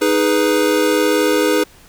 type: chord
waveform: square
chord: G# minor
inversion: second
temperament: equal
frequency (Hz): 311.1 / 415.3 / 493.9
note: D#4 / G#4 / B4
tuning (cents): 0 / 0 / 0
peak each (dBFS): -18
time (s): 0.01-1.64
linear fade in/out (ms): 10
effects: pink hiss -46 dBFS RMS until 1.88 s